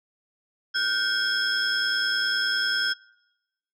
sine tone cluster, 1439 / 1549 / 3299 / 5240 Hz, F#6 / G6 / G#7 / E8, -49 / -21 / -12 / -11 cents, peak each -28 / -25 / -28 / -26 dBFS, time 0.74-2.94 s, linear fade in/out 20 ms, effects noise-tail reverb RT60 0.9 s tail -24 dB re dry + tanh soft clip ceiling -17 dBFS

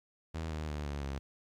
sawtooth tone with pitch steps, 80.6 / 77.5 / 74.51 / 71.64 / 68.88 Hz, E2 / D#2 / D2 / D2 / C#2, -38 / -6 / +26 / -42 / -10 cents, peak -32 dBFS, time 0.34-1.19 s, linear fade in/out 10 ms, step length 170 ms, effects low-pass 7000 Hz 12 dB/octave + 12-bit

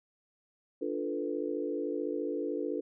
sine chord, B half-diminished seventh, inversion first, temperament equal, 293.7 / 349.2 / 440 / 493.9 Hz, D4 / F4 / A4 / B4, 0 / 0 / 0 / 0 cents, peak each -36 / -37 / -36 / -38 dBFS, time 0.81-2.81 s, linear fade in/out 10 ms, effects none

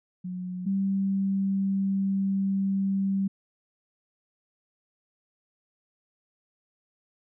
sine tone pair in turn, 181.8 / 194.79 Hz, F#3 / G3, -30 / -11 cents, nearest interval minor second, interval 119 cents, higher second, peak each -31 / -23 dBFS, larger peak second, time 0.24-0.66 / 0.66-3.28 s, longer second, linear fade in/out 10 ms, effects none

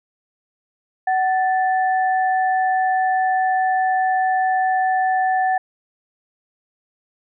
sine tone pair together, 750.8 / 1760 Hz, F#5 / A6, +25 / 0 cents, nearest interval octave + minor third, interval 1475 cents, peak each -16 / -25 dBFS, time 1.07-5.58 s, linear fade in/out 5 ms, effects none

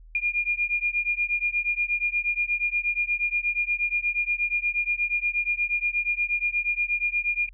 sine beating tone pair, 2415 / 2423.4 Hz, D7 / D#7, +48 / -46 cents, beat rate 8.4 Hz, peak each -26 dBFS, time 0.15-7.49 s, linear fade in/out 2 ms, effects added 40 Hz sine -45 dBFS peak until 7.53 s

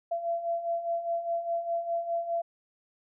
sine beating tone pair, 675 / 679.9 Hz, E5 / F5, +41 / -47 cents, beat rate 4.9 Hz, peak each -35 / -29 dBFS, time 0.11-2.42 s, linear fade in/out 10 ms, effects none

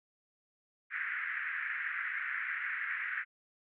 pink band-pass noise, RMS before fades -37 dBFS, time 0.9-3.25 s, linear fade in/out 50 ms, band 1500 to 2100 Hz, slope 48 dB/octave, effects none

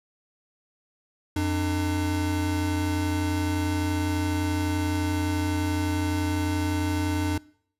square tone pair together, 89.43 / 300 Hz, F2 / D4, +42 / +37 cents, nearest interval octave + major sixth, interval 2095 cents, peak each -27 dBFS, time 1.36-7.38 s, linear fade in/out 5 ms, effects noise-tail reverb RT60 0.6 s tail -23 dB re dry + resampled to 32000 Hz

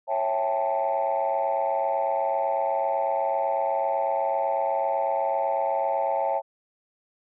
sine chord, A dominant seventh, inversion first, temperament just, 550 / 660 / 792 / 880 Hz, C#5 / E5 / G5 / A5, -14 / +2 / +18 / 0 cents, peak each -27 dBFS, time 0.07-6.42 s, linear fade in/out 50 ms, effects tanh soft clip ceiling -16 dBFS

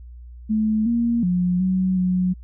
sine tone with pitch steps, 216.6 / 234.7 / 179.2 / 186.4 / 182.7 Hz, A3 / A#3 / F3 / F#3 / F#3, -27 / +12 / +45 / +13 / -22 cents, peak -17 dBFS, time 0.49-2.34 s, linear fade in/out 20 ms, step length 370 ms, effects added 60 Hz sine -37 dBFS peak until 2.43 s

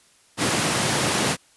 pink high-pass noise, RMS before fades -22 dBFS, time 0.37-1.37 s, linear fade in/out 50 ms, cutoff 110 Hz, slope 24 dB/octave, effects white hiss -57 dBFS RMS until 1.56 s + resampled to 24000 Hz

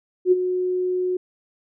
sine tone with ADSR envelope, 365.1 Hz, F#4, 23 cents flat, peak -10 dBFS, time 0.25-1.17 s, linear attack 68 ms, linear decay 26 ms, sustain -10 dB, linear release 5 ms, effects none

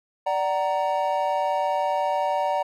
triangle chord, D augmented, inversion none, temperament equal with one note detuned, 587.3 / 753.4 / 932.3 Hz, D5 / F#5 / A#5, 0 / +31 / 0 cents, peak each -24 dBFS, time 0.26-2.63 s, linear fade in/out 10 ms, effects none

